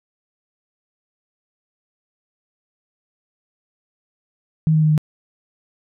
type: tone with pitch steps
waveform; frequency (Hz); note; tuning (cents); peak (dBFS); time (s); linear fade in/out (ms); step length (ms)
sine; 157.7 / 156.07 / 154.45 / 152.86; D#3 / D#3 / D#3 / D#3; +24 / +6 / -12 / -30; -12; 4.67-4.978; 0; 77
effects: none